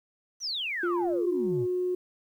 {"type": "exponential sweep", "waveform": "sine", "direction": "down", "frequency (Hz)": [6200, 103.83], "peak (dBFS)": -29, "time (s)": [0.4, 1.67], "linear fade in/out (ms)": 50}
{"type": "tone with pitch glide", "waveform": "sine", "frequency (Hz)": [349.2, 362.4], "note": ["F4", "F#4"], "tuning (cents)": [0, -36], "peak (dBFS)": -25, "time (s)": [0.83, 1.95], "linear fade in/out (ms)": 5, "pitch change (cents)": 64, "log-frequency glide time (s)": [1.23, 1.36]}
{"effects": ["tanh soft clip ceiling -18 dBFS", "10-bit"]}